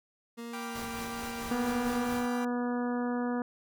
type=tone with vibrato; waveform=30% pulse; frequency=233.1 Hz; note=A#3; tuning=in tune; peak=-36 dBFS; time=0.37-2.08 s; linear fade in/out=20 ms; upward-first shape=sine; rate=1.4 Hz; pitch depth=13 cents each way
type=chord; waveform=30% pulse; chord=G dominant seventh; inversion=none; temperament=equal; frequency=784 / 987.8 / 1174.7 / 1396.9 Hz; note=G5 / B5 / D6 / F6; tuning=0 / 0 / 0 / 0 cents; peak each=-40 / -45 / -42 / -46 dBFS; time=0.53-2.45 s; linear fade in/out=5 ms
type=noise with tremolo; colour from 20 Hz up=pink; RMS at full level=-42 dBFS; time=0.74-2.27 s; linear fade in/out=20 ms; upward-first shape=sine; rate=4.5 Hz; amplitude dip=50%
type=harmonic tone; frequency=243.7 Hz; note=B3; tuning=23 cents flat; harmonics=1 / 2 / 3 / 4 / 5 / 6 / 7; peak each=-30 / -36 / -40 / -42 / -44 / -46 / -47 dBFS; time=1.51-3.42 s; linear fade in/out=2 ms
effects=none